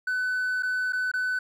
triangle tone with dropouts, 1504 Hz, F#6, 28 cents sharp, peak -22 dBFS, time 0.07-1.39 s, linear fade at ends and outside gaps 5 ms, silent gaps 0.625-0.631 / 0.924-0.931 / 1.116-1.137 s, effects tanh soft clip ceiling -18 dBFS

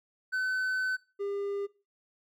triangle tone pair in turn, 1516 / 401.5 Hz, F#6 / G4, +42 / +41 cents, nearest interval octave + major seventh, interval 2301 cents, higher first, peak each -26 / -29 dBFS, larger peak first, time 0.32-0.97 / 1.19-1.67 s, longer first, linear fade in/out 20 ms, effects noise-tail reverb RT60 0.3 s tail -19 dB re dry

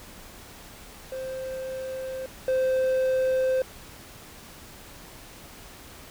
triangle tone pair in turn, 523.3 / 519.7 Hz, C5 / C5, 0 / -12 cents, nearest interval unison, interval 12 cents, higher first, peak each -29 / -19 dBFS, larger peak second, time 1.12-2.26 / 2.48-3.62 s, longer neither, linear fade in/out 2 ms, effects pink hiss -46 dBFS RMS until 6.1 s

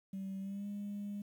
sine tone with pitch glide, 193 to 203.7 Hz, G3 to G#3, -27 to -33 cents, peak -37 dBFS, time 0.13-1.22 s, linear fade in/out 5 ms, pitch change +94 cents, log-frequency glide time 0.4-0.67 s, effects tanh soft clip ceiling -36 dBFS + 11-bit

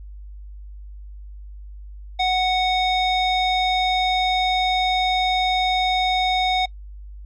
square tone with low-pass filter, 740 Hz, F#5, in tune, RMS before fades -20 dBFS, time 2.19-6.66 s, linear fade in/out 10 ms, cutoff 3800 Hz, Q 3.1, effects noise-tail reverb RT60 0.1 s tail -25 dB re dry + added 50 Hz sine -35 dBFS peak until 7.25 s

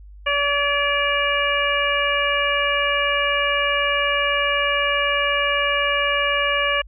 harmonic tone with a mistuned harmonic, 572 Hz, D5, 46 cents flat, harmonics 1 / 2 / 3 / 4 / 5, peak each -24 / -24 / -24 / -24 / -24 dBFS, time 0.26-6.82 s, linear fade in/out 10 ms, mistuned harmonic 4, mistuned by +43 cents, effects added 50 Hz sine -39 dBFS peak until 6.87 s

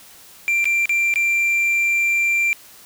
triangle tone with dropouts, 2364 Hz, D7, 11 cents sharp, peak -14 dBFS, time 0.48-2.53 s, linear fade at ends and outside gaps 0 ms, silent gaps 0.643-0.655 / 0.856-0.894 / 1.139-1.158 s, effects white hiss -45 dBFS RMS until 2.85 s

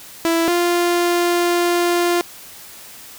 sawtooth tone pair in turn, 331.9 / 348.4 Hz, E4 / F4, +12 / -4 cents, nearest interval minor second, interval 84 cents, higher second, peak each -11 dBFS, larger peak neither, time 0.25-0.48 / 0.48-2.21 s, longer second, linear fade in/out 0 ms, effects white hiss -39 dBFS RMS until 3.18 s

